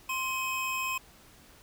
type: tone pair together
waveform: square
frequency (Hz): 1047 / 2534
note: C6 / D#7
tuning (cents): +1 / +31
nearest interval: octave + minor third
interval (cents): 1530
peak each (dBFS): -34 / -33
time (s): 0.09-0.98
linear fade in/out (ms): 5
effects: pink hiss -56 dBFS RMS until 1.62 s